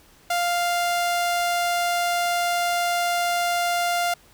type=tone; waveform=sawtooth; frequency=698.5 Hz; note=F5; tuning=in tune; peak=-17 dBFS; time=0.3-4.14 s; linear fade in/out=5 ms; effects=pink hiss -54 dBFS RMS until 4.33 s